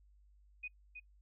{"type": "tone with echo", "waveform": "sine", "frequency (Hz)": 2489, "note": "D#7", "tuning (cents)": 0, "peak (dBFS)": -40, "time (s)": [0.63, 0.68], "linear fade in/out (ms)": 10, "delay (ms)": 320, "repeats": 1, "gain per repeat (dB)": -6, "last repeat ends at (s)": 1, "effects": ["noise-tail reverb RT60 0.1 s tail -26 dB re dry", "added 50 Hz sine -62 dBFS peak until 1.21 s"]}